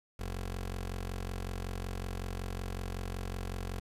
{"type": "tone with notch filter", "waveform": "15% pulse", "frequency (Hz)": 45.37, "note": "F#1", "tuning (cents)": -33, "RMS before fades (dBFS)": -38, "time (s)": [0.19, 3.8], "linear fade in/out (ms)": 10, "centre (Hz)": 150, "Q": 1.9, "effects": ["resampled to 32000 Hz", "9-bit"]}